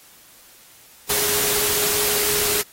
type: tone in noise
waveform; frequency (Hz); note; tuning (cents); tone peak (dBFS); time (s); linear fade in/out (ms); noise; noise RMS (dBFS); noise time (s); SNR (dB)
sine; 416.8; G#4; +6; -29; 1.09-2.62; 10; white; -21; 1.09-2.62; -11
effects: white hiss -49 dBFS RMS until 2.72 s + AAC 48 kbps